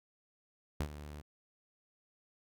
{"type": "tone with ADSR envelope", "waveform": "sawtooth", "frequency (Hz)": 74, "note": "D2", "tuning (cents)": 14, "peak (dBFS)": -27, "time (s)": [0.8, 1.22], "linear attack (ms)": 6, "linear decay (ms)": 66, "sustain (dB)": -14, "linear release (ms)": 20, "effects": []}